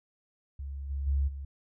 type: tone with level steps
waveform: sine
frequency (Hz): 69.3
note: C#2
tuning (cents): 0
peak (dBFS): -35 / -30 / -24 / -36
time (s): 0.59-1.45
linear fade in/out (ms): 5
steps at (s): 0.89 / 1.06 / 1.27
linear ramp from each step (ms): 20
effects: none